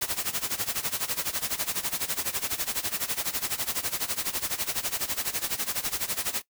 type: noise with tremolo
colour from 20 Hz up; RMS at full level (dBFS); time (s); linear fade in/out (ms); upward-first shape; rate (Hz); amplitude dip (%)
white; -27; 0.01-6.42; 10; sine; 12; 85
effects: noise-tail reverb RT60 0.1 s tail -18 dB re dry